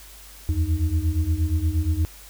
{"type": "tone cluster", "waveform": "sine", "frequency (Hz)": [77.4, 85.9, 309.4], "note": ["D#2", "F2", "D#4"], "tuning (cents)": [-9, -28, -10], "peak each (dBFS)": [-23, -22, -31], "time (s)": [0.49, 2.05], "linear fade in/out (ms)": 0, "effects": ["added 50 Hz sine -46 dBFS peak until 2.29 s", "white hiss -46 dBFS RMS until 2.29 s"]}